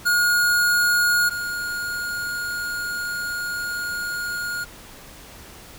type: tone pair in turn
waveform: square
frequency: 1435 / 1429.6 Hz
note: F6 / F6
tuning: +47 / +40 cents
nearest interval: unison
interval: 7 cents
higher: first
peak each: -17 / -26 dBFS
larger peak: first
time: 0.05-1.3 / 1.3-4.65 s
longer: second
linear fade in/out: 20 ms
effects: pink hiss -43 dBFS RMS until 5.78 s